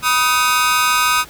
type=tone with amplitude modulation; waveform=sawtooth; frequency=1252 Hz; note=D#6; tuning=10 cents sharp; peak=-5 dBFS; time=0.02-1.25 s; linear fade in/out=50 ms; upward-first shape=sine; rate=274 Hz; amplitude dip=100%; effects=pink hiss -40 dBFS RMS until 1.29 s